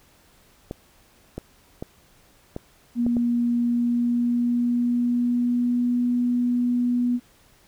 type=clicks; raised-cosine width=2 ms; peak=-17 dBFS; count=6; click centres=0.711 / 1.38 / 1.825 / 2.564 / 3.065 / 3.168 s
type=tone with pitch glide; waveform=sine; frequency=238.7 to 244 Hz; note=A#3 to B3; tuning=+41 to -21 cents; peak=-19 dBFS; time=2.95-7.2 s; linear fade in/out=50 ms; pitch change=+38 cents; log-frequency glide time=3.6-6.05 s
effects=pink hiss -57 dBFS RMS until 7.67 s